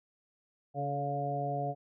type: harmonic tone with a mistuned harmonic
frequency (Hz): 141.5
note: C#3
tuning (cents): +36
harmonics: 1 / 2 / 3 / 4 / 5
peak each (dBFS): -36 / -43 / -41 / -39 / -34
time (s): 0.74-1.75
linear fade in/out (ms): 50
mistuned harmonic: 3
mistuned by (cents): +24
effects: none